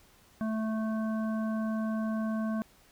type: harmonic tone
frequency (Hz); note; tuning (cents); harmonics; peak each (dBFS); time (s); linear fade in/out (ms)
219.6; A3; -3; 1 / 3 / 5 / 7; -29 / -39 / -43 / -46; 0.41-2.62; 0
effects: pink hiss -61 dBFS RMS until 2.91 s